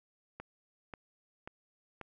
click train, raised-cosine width 0.5 ms, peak -28 dBFS, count 4, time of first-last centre 0.4-2.013 s, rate 1.86 Hz, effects none

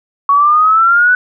sine exponential sweep, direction up, 1115 to 1500 Hz, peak -6 dBFS, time 0.29-1.15 s, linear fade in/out 2 ms, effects none

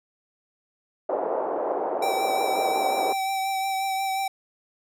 pink band-pass noise, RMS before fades -27 dBFS, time 1.09-3.13 s, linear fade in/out 5 ms, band 420 to 840 Hz, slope 24 dB/octave
square tone with vibrato, 773 Hz, G5, 24 cents flat, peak -25 dBFS, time 2.02-4.28 s, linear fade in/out 5 ms, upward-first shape triangle, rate 5.6 Hz, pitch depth 23 cents each way
effects none

